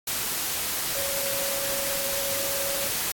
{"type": "tone in noise", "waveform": "sine", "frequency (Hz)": 554.4, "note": "C#5", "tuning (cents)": 0, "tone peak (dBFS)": -33, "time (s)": [0.95, 2.88], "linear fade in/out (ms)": 5, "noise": "white", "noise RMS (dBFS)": -28, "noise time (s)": [0.07, 3.12], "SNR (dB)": -8, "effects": ["AAC 64 kbps"]}